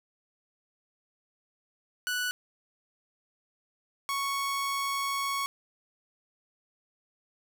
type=tone pair in turn; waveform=sawtooth; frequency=1480 / 1108.7 Hz; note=F#6 / C#6; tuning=0 / 0 cents; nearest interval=perfect fourth; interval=500 cents; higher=first; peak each=-25 dBFS; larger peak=neither; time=2.07-2.31 / 4.09-5.46 s; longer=second; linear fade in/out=0 ms; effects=none